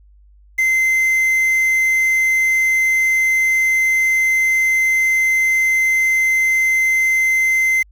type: tone with quantisation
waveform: triangle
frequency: 2071 Hz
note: C7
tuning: 18 cents flat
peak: -11 dBFS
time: 0.58-7.83 s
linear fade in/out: 10 ms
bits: 6
effects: added 50 Hz sine -45 dBFS peak until 7.91 s